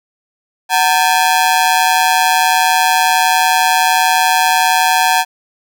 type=ring-modulated tone; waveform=sawtooth; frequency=829 Hz; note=G#5; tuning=3 cents flat; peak=-3 dBFS; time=0.69-5.25 s; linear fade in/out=50 ms; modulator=80.7 Hz; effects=none